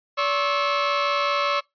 sawtooth tone cluster, 574 / 1083 / 1310 Hz, D5 / C#6 / E6, -40 / -41 / -11 cents, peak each -21 dBFS, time 0.17-1.61 s, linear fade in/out 20 ms, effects noise-tail reverb RT60 0.2 s tail -25 dB re dry + resampled to 11025 Hz

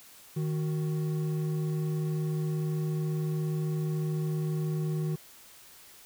triangle tone pair together, 155.56 / 370 Hz, D#3 / F#4, 0 / 0 cents, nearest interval octave + minor third, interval 1500 cents, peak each -26 / -36 dBFS, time 0.36-5.16 s, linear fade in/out 10 ms, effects white hiss -53 dBFS RMS until 6.05 s

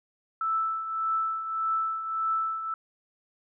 sine tone with tremolo, 1318.5 Hz, E6, in tune, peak -23 dBFS, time 0.41-2.74 s, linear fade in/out 2 ms, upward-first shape triangle, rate 1.7 Hz, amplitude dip 65%, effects none

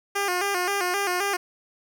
10% pulse tone with vibrato, 379.2 Hz, F#4, 43 cents sharp, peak -15 dBFS, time 0.15-1.37 s, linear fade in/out 10 ms, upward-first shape square, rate 3.8 Hz, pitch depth 97 cents each way, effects none

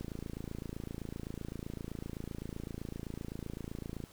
click train, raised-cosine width 3 ms, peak -27 dBFS, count 113, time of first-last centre 0.01-4.039 s, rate 27.8 Hz, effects pink hiss -58 dBFS RMS until 4.12 s

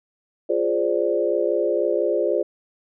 sine chord, D half-diminished seventh, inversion first, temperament equal, 349.2 / 415.3 / 523.3 / 587.3 Hz, F4 / Ab4 / C5 / D5, 0 / 0 / 0 / 0 cents, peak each -24 dBFS, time 0.49-2.43 s, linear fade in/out 10 ms, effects none

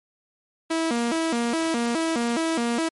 sawtooth tone with vibrato, 277.2 Hz, C#4, in tune, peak -18 dBFS, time 0.7-2.89 s, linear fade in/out 10 ms, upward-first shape square, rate 2.4 Hz, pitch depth 280 cents each way, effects MP3 48 kbps

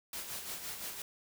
white noise with tremolo, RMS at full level -40 dBFS, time 0.13-1.02 s, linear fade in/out 2 ms, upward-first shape sine, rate 5.8 Hz, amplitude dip 50%, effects none

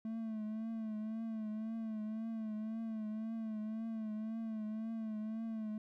triangle tone with vibrato, 220 Hz, A3, in tune, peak -36 dBFS, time 0.05-5.78 s, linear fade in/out 2 ms, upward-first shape triangle, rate 1.9 Hz, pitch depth 58 cents each way, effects none

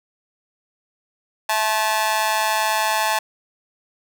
sawtooth tone with amplitude modulation, 868 Hz, A5, 24 cents flat, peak -10 dBFS, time 1.49-3.19 s, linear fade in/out 5 ms, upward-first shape sine, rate 210 Hz, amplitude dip 100%, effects none

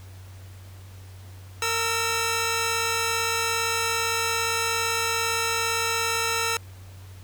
10% pulse tone pair together, 458.2 / 1317 Hz, A#4 / E6, -30 / -2 cents, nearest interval octave + tritone, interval 1828 cents, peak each -18 dBFS, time 1.62-6.57 s, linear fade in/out 2 ms, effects added 94 Hz sine -41 dBFS peak until 7.23 s + pink hiss -52 dBFS RMS until 7.23 s

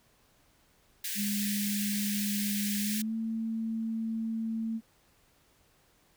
white high-pass noise, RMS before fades -35 dBFS, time 1.04-3.02 s, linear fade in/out 5 ms, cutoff 1600 Hz, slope 96 dB/octave
sine tone with pitch glide, 204.6 to 224.4 Hz, G#3 to A3, -26 to +34 cents, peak -30 dBFS, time 1.15-4.81 s, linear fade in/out 50 ms, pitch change +160 cents, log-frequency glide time 2.81-3.14 s
effects pink hiss -66 dBFS RMS until 6.16 s

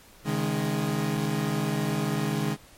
30% pulse chord, C# suspended second, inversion none, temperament equal with one note detuned, 135.5 / 155.56 / 207.7 Hz, C#3 / D#3 / G#3, -39 / 0 / 0 cents, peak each -28 / -26 / -27 dBFS, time 0.24-2.57 s, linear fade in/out 50 ms, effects pink hiss -53 dBFS RMS until 2.77 s + MP3 64 kbps

